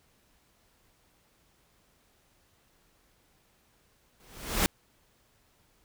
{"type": "noise with exponential growth", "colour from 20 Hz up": "pink", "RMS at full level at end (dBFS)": -22, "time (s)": [4.2, 4.66], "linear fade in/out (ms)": 0, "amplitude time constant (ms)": 100, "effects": ["pink hiss -67 dBFS RMS until 5.84 s"]}